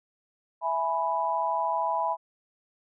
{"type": "chord", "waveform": "sine", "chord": "E major", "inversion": "none", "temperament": "equal with one note detuned", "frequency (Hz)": [659.3, 834.9, 987.8], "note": ["E5", "G#5", "B5"], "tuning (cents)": [0, 9, 0], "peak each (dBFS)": [-31, -30, -27], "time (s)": [0.61, 2.17], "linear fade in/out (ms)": 50, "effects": []}